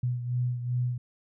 sine beating tone pair, 123 / 125.6 Hz, B2 / B2, -7 / +30 cents, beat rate 2.6 Hz, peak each -27 / -34 dBFS, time 0.03-0.98 s, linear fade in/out 5 ms, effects none

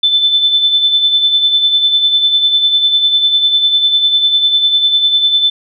sine tone with tremolo, 3523 Hz, A7, 1 cent sharp, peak -6 dBFS, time 0.03-5.5 s, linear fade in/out 5 ms, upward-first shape sine, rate 10 Hz, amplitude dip 50%, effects none

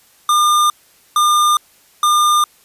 square tone bursts, 1206 Hz, D6, 46 cents sharp, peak -11 dBFS, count 3, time 0.29-2.44 s, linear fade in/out 2 ms, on 410 ms, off 460 ms, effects white hiss -51 dBFS RMS until 2.64 s + resampled to 32000 Hz

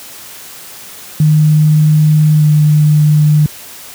sine tone with pitch glide, 153.1 to 150.82 Hz, D#3 to D3, -28 to +46 cents, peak -5 dBFS, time 1.2-3.46 s, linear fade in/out 2 ms, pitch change -26 cents, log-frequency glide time 2.33-2.46 s, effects white hiss -32 dBFS RMS until 3.94 s + high-pass 60 Hz 12 dB/octave

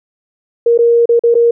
sine tone with dropouts, 469.4 Hz, A#4, 12 cents sharp, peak -6 dBFS, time 0.66-1.51 s, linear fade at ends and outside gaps 5 ms, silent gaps 0.777-0.788 / 1.057-1.091 / 1.194-1.236 / 1.343-1.351 s, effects none

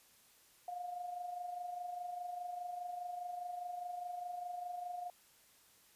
sine tone with amplitude modulation, 712 Hz, F5, 33 cents sharp, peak -38 dBFS, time 0.68-5.1 s, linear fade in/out 2 ms, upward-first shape sine, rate 24.9 Hz, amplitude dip 55%, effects white hiss -66 dBFS RMS until 5.95 s + resampled to 32000 Hz

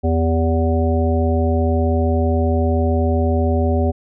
harmonic tone with a mistuned harmonic, 82.3 Hz, E2, 2 cents flat, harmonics 1 / 3 / 5 / 7 / 9, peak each -16 / -21 / -23 / -24 / -26 dBFS, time 0.03-3.92 s, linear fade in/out 20 ms, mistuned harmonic 5, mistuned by -55 cents, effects none

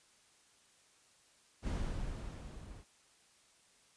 brown noise with level ramp, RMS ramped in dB -35 to -52 dBFS, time 1.62-2.85 s, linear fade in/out 50 ms, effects white hiss -67 dBFS RMS until 3.96 s + resampled to 22050 Hz

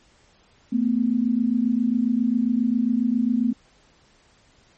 sine tone pair together, 224 / 251.4 Hz, A3 / B3, +31 / +31 cents, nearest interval major second, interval 200 cents, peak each -21 dBFS, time 0.72-3.53 s, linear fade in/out 10 ms, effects pink hiss -58 dBFS RMS until 4.77 s + MP3 32 kbps

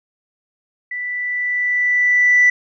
sine tone with level ramp, 1975.5 Hz, B6, in tune, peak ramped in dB -23 to -7 dBFS, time 0.91-2.5 s, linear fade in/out 5 ms, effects tanh soft clip ceiling -5 dBFS

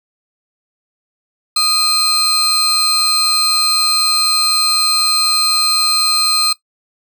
35% pulse tone pair together, 1244.5 / 4152 Hz, D#6 / C8, 0 / -14 cents, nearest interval octave + major sixth, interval 2086 cents, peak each -18 / -10 dBFS, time 1.56-6.53 s, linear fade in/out 5 ms, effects noise-tail reverb RT60 0.1 s tail -18 dB re dry

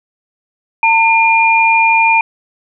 sine tone pair together, 903 / 2411 Hz, A5 / D7, +45 / +45 cents, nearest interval octave + perfect fourth, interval 1700 cents, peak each -10 dBFS, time 0.83-2.21 s, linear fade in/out 2 ms, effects none

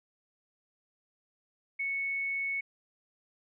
sine tone, 2211 Hz, C#7, 5 cents flat, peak -30 dBFS, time 1.79-2.61 s, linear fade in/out 10 ms, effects none

